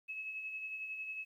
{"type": "tone with tremolo", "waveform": "sine", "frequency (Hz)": 2582, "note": "E7", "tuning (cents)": -37, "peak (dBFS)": -38, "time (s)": [0.08, 1.25], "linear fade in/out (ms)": 20, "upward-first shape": "sine", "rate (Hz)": 11, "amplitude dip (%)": 40, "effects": ["12-bit"]}